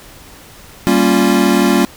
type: chord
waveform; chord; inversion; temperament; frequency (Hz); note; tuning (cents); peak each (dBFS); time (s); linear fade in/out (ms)
square; G half-diminished seventh; none; equal; 196 / 233.1 / 277.2 / 349.2; G3 / Bb3 / Db4 / F4; 0 / 0 / 0 / 0; -16; 0.87-1.85; 0
effects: pink hiss -39 dBFS RMS until 1.96 s